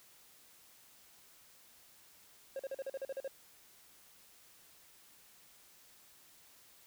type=tone bursts; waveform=triangle; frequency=540 Hz; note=C#5; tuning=45 cents flat; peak=-35 dBFS; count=10; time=2.56-3.278 s; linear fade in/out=2 ms; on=34 ms; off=42 ms; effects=white hiss -62 dBFS RMS until 6.86 s